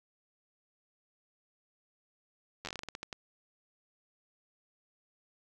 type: slowing click train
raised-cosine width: 0.2 ms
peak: -22 dBFS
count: 13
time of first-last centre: 2.65-3.128 s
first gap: 10 ms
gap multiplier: 1.23
effects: none